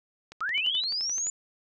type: click train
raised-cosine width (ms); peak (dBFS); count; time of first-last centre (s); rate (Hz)
0.2; -26; 12; 0.32-1.268; 11.6
type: linear sweep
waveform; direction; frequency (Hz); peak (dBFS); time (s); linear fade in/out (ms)
sine; up; 1219 to 7100; -27; 0.41-1.3; 2
type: tone bursts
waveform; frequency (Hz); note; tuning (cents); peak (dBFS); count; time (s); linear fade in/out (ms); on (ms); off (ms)
sine; 3003; F#7; +25; -26; 3; 0.54-0.807; 10; 71; 27
effects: none